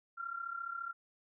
sine tone with amplitude modulation, 1377 Hz, F6, 25 cents flat, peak -35 dBFS, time 0.17-0.93 s, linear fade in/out 20 ms, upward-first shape sine, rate 34.5 Hz, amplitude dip 75%, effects none

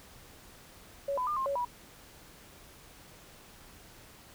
sine tone with pitch steps, 559 / 1004 / 1203 / 1062 / 559 / 974 Hz, C#5 / B5 / D6 / C6 / C#5 / B5, +14 / +28 / +41 / +25 / +14 / -24 cents, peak -29 dBFS, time 1.08-1.65 s, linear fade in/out 5 ms, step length 95 ms, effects pink hiss -54 dBFS RMS until 4.34 s

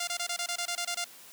5% pulse tone bursts, 698.5 Hz, F5, in tune, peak -19 dBFS, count 11, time 0-1.044 s, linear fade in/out 5 ms, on 74 ms, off 23 ms, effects white hiss -51 dBFS RMS until 1.32 s + high-pass 150 Hz 12 dB/octave

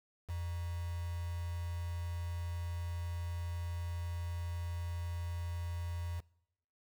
sine tone with quantisation, 86 Hz, F2, 26 cents flat, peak -36 dBFS, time 0.28-6.21 s, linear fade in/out 20 ms, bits 8, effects noise-tail reverb RT60 0.8 s tail -23 dB re dry

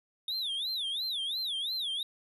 triangle tone with vibrato, 3621 Hz, A7, 49 cents sharp, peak -30 dBFS, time 0.28-2.03 s, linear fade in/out 2 ms, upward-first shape sine, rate 2.9 Hz, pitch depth 240 cents each way, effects resampled to 32000 Hz

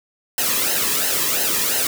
white noise with flanger, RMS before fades -20 dBFS, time 0.38-1.87 s, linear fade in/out 2 ms, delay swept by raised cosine 0.85 to 1.4 ms, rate 2.9 Hz, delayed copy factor -0.7, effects none

